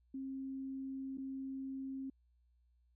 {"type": "tone with dropouts", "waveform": "sine", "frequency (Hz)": 267.5, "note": "C4", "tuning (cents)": 38, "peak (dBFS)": -40, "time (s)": [0.14, 2.1], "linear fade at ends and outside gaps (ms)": 5, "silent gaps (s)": [1.174, 1.181], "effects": ["added 60 Hz sine -69 dBFS peak until 2.95 s"]}